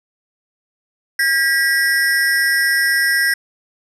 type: ring-modulated tone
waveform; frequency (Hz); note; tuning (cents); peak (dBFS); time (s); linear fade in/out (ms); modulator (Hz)
square; 1776; A6; +16; -11; 1.19-3.34; 5; 158
effects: resampled to 32000 Hz + 8-bit